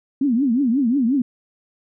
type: tone with vibrato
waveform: sine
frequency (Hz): 254.5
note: C4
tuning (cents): -48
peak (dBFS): -15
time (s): 0.21-1.22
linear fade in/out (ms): 5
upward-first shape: triangle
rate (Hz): 5.6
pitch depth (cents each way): 270
effects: none